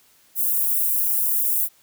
white high-pass noise, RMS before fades -21 dBFS, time 0.35-1.69 s, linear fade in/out 50 ms, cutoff 11000 Hz, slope 24 dB/octave, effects white hiss -57 dBFS RMS until 1.82 s

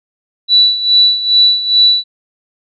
sine tone with tremolo, 3951 Hz, B7, in tune, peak -4 dBFS, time 0.48-2.04 s, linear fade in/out 50 ms, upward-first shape sine, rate 2.4 Hz, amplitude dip 75%, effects none

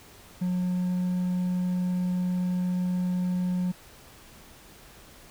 triangle tone with hard clipping, 180.8 Hz, F#3, 40 cents flat, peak -25 dBFS, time 0.41-3.72 s, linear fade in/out 10 ms, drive 5 dB, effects pink hiss -51 dBFS RMS until 5.3 s

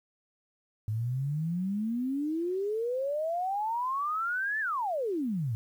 sine exponential two-way sweep, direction up then down, 104.9 to 1788 to 104.9 Hz, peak -28 dBFS, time 0.88-5.55 s, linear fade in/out 0 ms, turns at 4.6 s, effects 10-bit

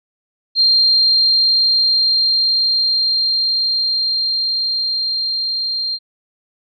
sine tone with level ramp, 4187 Hz, C8, in tune, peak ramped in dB -9 to -18 dBFS, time 0.55-5.99 s, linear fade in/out 50 ms, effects none

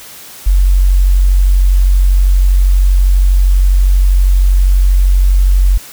sine tone, 46.25 Hz, F#1, in tune, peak -5 dBFS, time 0.46-5.78 s, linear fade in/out 10 ms, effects white hiss -33 dBFS RMS until 5.92 s

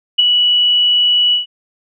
sine tone with ADSR envelope, 2943 Hz, F#7, 10 cents flat, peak -4 dBFS, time 0.18-1.46 s, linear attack 15 ms, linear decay 11 ms, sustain -5 dB, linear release 130 ms, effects none

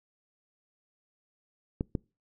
clicks, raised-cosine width 3 ms, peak -16 dBFS, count 2, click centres 1.809 / 1.952 s, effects noise-tail reverb RT60 0.3 s tail -26 dB re dry

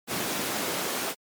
pink noise with high-pass filter sweep, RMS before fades -30 dBFS, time 0.07-1.15 s, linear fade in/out 50 ms, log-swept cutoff 200 to 310 Hz, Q 0.94, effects MP3 96 kbps

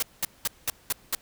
white noise bursts, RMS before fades -26 dBFS, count 6, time 0-1.15 s, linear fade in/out 2 ms, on 25 ms, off 200 ms, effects pink hiss -57 dBFS RMS until 1.21 s

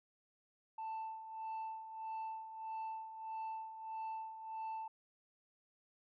sine tone with tremolo, 885 Hz, A5, 10 cents sharp, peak -37 dBFS, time 0.78-4.88 s, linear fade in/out 5 ms, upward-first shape sine, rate 1.6 Hz, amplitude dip 70%, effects tanh soft clip ceiling -39 dBFS

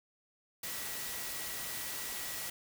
sine tone in noise, 1934 Hz, B6, 37 cents flat, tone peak -50 dBFS, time 0.63-2.5 s, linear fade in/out 5 ms, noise white, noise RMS -40 dBFS, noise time 0.63-2.5 s, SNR -13 dB, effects none

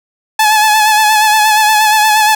sawtooth tone with vibrato, 858 Hz, A5, 44 cents flat, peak -3 dBFS, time 0.39-2.35 s, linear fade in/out 5 ms, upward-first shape sine, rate 8.5 Hz, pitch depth 38 cents each way, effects none

